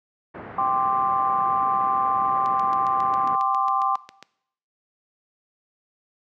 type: low-pass noise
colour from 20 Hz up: pink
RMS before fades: -36 dBFS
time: 0.34-3.36 s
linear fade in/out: 10 ms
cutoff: 1800 Hz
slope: 24 dB/octave
type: chord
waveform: sine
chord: G suspended fourth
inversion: none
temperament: just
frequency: 784 / 1045.3 / 1176 Hz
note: G5 / C6 / D6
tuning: 0 / -2 / +2 cents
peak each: -24 dBFS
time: 0.58-3.96 s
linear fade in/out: 5 ms
type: click train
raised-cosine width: 0.2 ms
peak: -22 dBFS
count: 14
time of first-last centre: 2.46-4.226 s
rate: 7.36 Hz
effects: noise-tail reverb RT60 0.7 s tail -19 dB re dry + high-pass 150 Hz 12 dB/octave